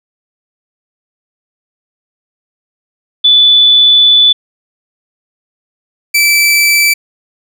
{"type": "tone pair in turn", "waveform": ["sine", "sawtooth"], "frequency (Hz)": [3478, 2321], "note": ["A7", "D7"], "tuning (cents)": [-21, -21], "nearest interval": "perfect fifth", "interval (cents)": 700, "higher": "first", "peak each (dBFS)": -3, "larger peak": "neither", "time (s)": [[3.24, 4.33], [6.14, 6.94]], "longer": "first", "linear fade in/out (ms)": 10, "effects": []}